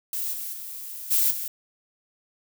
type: noise with level steps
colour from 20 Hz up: violet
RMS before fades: -29 / -33 / -37 / -21 / -31 dBFS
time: 0.13-1.48 s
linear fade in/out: 2 ms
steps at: 0.32 / 0.52 / 1.1 / 1.3 s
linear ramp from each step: 20 ms
effects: none